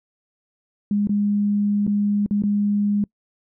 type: tone with dropouts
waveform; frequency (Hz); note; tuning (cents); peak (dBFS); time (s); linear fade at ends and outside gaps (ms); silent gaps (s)
sine; 205; G#3; -22; -17; 0.91-3.04; 2; 1.072-1.093 / 1.867-1.876 / 2.262-2.309 / 2.422-2.436
effects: noise-tail reverb RT60 0.1 s tail -26 dB re dry